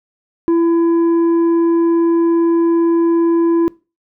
sine tone with tanh clipping, 335.3 Hz, E4, 30 cents sharp, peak -11 dBFS, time 0.48-3.68 s, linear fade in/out 0 ms, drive 5 dB, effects noise-tail reverb RT60 0.3 s tail -23 dB re dry

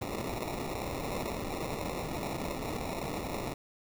white noise with sample-and-hold, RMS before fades -36 dBFS, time 0.01-3.54 s, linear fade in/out 10 ms, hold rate 1575 Hz, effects none

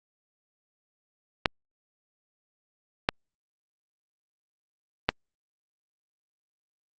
clicks, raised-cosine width 0.3 ms, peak -4 dBFS, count 3, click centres 1.458 / 3.089 / 5.09 s, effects Opus 48 kbps

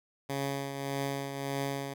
10% pulse tone with tremolo, 138.59 Hz, C#3, in tune, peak -22 dBFS, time 0.29-1.94 s, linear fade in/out 10 ms, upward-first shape triangle, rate 1.7 Hz, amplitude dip 55%, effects none

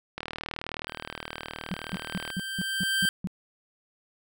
click train, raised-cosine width 0.3 ms, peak -17 dBFS, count 84, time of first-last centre 0.18-2.303 s, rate 39.1 Hz
25% pulse tone with exponential growth, 1568 Hz, G6, in tune, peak -18 dBFS, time 0.88-3.09 s, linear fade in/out 1 ms, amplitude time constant 480 ms
sine tone bursts, 184.7 Hz, F#3, 3 cents flat, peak -27 dBFS, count 8, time 1.71-3.272 s, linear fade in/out 0 ms, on 29 ms, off 190 ms
effects none

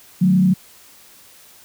sine tone with frequency modulation, 185 Hz, F#3, in tune, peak -11 dBFS, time 0.21-0.54 s, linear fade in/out 10 ms, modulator 32.3 Hz, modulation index 0.62, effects white hiss -47 dBFS RMS until 1.64 s

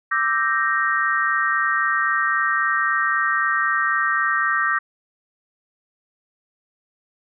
sine chord, E half-diminished seventh, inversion third, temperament equal, 1174.7 / 1318.5 / 1568 / 1864.7 Hz, D6 / E6 / G6 / Bb6, 0 / 0 / 0 / 0 cents, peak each -23 / -25 / -23 / -22 dBFS, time 0.11-4.79 s, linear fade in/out 10 ms, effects none

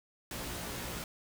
pink noise with comb filter, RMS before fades -40 dBFS, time 0.31-1.04 s, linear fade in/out 2 ms, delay 17 ms, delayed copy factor +0.95, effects none

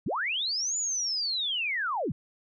sine linear two-way sweep, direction up then down, 92.3 to 7040 to 92.3 Hz, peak -27 dBFS, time 0.06-2.12 s, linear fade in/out 5 ms, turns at 0.77 s, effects none

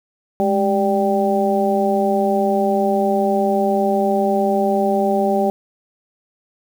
harmonic tone with a mistuned harmonic, 196 Hz, G3, in tune, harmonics 1 / 2 / 3 / 4, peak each -20 / -20 / -20 / -20 dBFS, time 0.4-5.5 s, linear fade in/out 0 ms, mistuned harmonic 1, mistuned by +95 cents, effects 7-bit

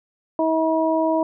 harmonic tone, 320.8 Hz, E4, 47 cents flat, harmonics 1 / 2 / 3, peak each -21 / -20 / -24 dBFS, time 0.39-1.23 s, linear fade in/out 2 ms, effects none

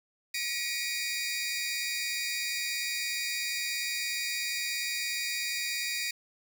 20% pulse tone cluster, 1912 / 2247 / 2441 / 4571 Hz, A#6 / C#7 / D#7 / D8, +43 / +23 / -34 / -48 cents, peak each -31 / -33 / -29 / -35 dBFS, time 0.34-6.11 s, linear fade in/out 5 ms, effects none

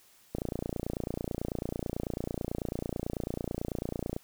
click train, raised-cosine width 2 ms, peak -19 dBFS, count 112, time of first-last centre 0.35-4.164 s, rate 29.1 Hz, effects white hiss -61 dBFS RMS until 4.23 s

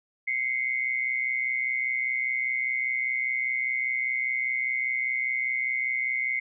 sine tone pair together, 2074 / 2199 Hz, C7 / C#7, -16 / -14 cents, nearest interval minor second, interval 102 cents, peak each -27 / -29 dBFS, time 0.27-6.4 s, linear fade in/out 10 ms, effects none

